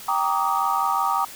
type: chord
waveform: sine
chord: Eb major seventh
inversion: first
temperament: equal with one note detuned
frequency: 784 / 932.3 / 1159.2 / 1244.5 Hz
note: G5 / Bb5 / D6 / Eb6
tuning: 0 / 0 / -23 / 0 cents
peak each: -25 dBFS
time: 0.08-1.25 s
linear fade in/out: 5 ms
effects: white hiss -40 dBFS RMS until 1.35 s